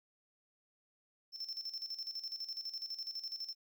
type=tone with tremolo; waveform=triangle; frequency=5340 Hz; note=E8; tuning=22 cents sharp; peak=-37 dBFS; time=1.32-3.55 s; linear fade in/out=50 ms; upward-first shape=square; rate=12 Hz; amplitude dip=70%; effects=13-bit